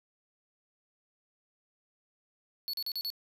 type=tone bursts; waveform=square; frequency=4415 Hz; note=C#8; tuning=8 cents flat; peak=-33 dBFS; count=5; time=2.68-3.102 s; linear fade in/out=0 ms; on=54 ms; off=38 ms; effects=none